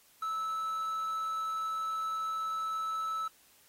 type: tone with quantisation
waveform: triangle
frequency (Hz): 1308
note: E6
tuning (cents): -14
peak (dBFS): -30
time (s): 0.22-3.28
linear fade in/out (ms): 5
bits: 9
effects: white hiss -63 dBFS RMS until 3.68 s + AAC 48 kbps